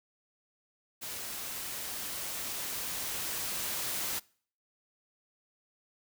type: noise with level ramp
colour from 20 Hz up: white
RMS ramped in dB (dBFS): -40 to -34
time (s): 1.01-4.2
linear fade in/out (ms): 20
effects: noise-tail reverb RT60 0.5 s tail -24 dB re dry